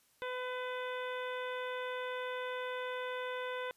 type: harmonic tone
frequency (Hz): 503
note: B4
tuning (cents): +32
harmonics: 1 / 2 / 3 / 4 / 5 / 6 / 7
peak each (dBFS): -39 / -43 / -44 / -48 / -51 / -55 / -51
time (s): 0.22-3.71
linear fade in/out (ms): 0
effects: white hiss -70 dBFS RMS until 3.76 s + resampled to 32000 Hz